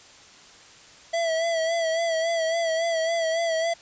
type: tone with vibrato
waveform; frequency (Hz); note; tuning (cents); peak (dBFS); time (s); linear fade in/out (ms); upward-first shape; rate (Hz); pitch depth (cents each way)
square; 659.3; E5; 0; -23; 1.13-3.74; 10; sine; 3.6; 45
effects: white hiss -49 dBFS RMS until 3.81 s + resampled to 16000 Hz